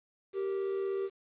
triangle tone pair together, 389.9 / 466.4 Hz, G4 / A#4, -9 / +1 cents, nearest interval minor third, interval 310 cents, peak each -29 / -38 dBFS, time 0.33-1.1 s, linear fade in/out 50 ms, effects resampled to 8000 Hz + 10-bit

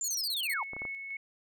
sine linear sweep, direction down, 7340 to 805 Hz, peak -31 dBFS, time 0.01-0.63 s, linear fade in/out 2 ms
10% pulse tone bursts, 4300 Hz, C8, 47 cents sharp, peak -29 dBFS, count 8, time 0.04-0.537 s, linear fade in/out 2 ms, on 42 ms, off 23 ms
sine tone with tremolo, 2200 Hz, C#7, 14 cents flat, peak -35 dBFS, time 0.48-1.17 s, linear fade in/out 5 ms, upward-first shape square, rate 3.2 Hz, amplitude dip 35%
clicks, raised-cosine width 1 ms, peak -29 dBFS, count 4, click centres 0.734 / 0.766 / 0.819 / 0.852 s
effects none

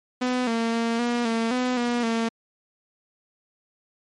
sawtooth tone with pitch steps, 251.1 / 229.1 / 230.6 / 239.7 / 227.7 / 251.3 / 240.5 / 228.1 Hz, B3 / A#3 / A#3 / A#3 / A#3 / B3 / B3 / A#3, +29 / -30 / -19 / +48 / -40 / +30 / -46 / -37 cents, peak -18 dBFS, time 0.21-2.29 s, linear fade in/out 10 ms, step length 260 ms, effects low-pass 6000 Hz 12 dB/octave + MP3 48 kbps

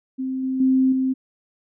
sine tone with level steps, 261.6 Hz, C4, in tune, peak -23 / -21 / -14 / -18 dBFS, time 0.18-1.14 s, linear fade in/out 20 ms, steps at 0.43 / 0.6 / 0.92 s, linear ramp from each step 5 ms, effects none

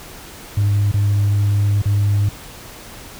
sine tone with dropouts, 101.8 Hz, G#2, 34 cents flat, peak -11 dBFS, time 0.57-2.29 s, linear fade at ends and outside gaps 5 ms, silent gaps 0.916-0.94 / 1.819-1.856 s, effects tanh soft clip ceiling -11 dBFS + pink hiss -37 dBFS RMS until 3.19 s

